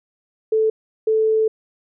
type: tone bursts at uneven times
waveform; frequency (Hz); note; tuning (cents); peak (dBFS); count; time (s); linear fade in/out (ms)
sine; 438.7; A4; -5; -14; 2; 0.52-0.7 / 1.07-1.48; 5
effects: none